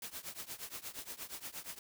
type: noise with tremolo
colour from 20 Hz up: white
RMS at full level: -42 dBFS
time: 0.02-1.79 s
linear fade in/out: 2 ms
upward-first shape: triangle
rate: 8.5 Hz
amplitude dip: 95%
effects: none